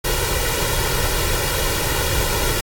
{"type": "noise with comb filter", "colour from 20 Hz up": "pink", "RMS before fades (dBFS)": -20, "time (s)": [0.04, 2.61], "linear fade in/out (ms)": 10, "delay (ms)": 2.1, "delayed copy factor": 0.75, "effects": ["AAC 64 kbps"]}